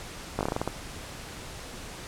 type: slowing click train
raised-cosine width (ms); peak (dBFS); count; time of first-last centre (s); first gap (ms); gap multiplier
1; -13; 9; 0.39-0.676; 18; 1.19
effects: pink hiss -41 dBFS RMS until 2.07 s + low-pass 10000 Hz 12 dB/octave